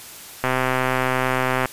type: click train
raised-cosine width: 0.5 ms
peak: -5 dBFS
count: 158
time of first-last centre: 0.44-1.657 s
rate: 129 Hz
effects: white hiss -39 dBFS RMS until 1.72 s + resampled to 32000 Hz